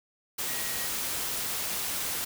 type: tone in noise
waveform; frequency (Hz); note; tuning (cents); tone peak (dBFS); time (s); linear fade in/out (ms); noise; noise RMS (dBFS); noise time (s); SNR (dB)
sine; 1899; A#6; +32; -41; 0.48-0.87; 10; white; -32; 0.38-2.25; -12
effects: none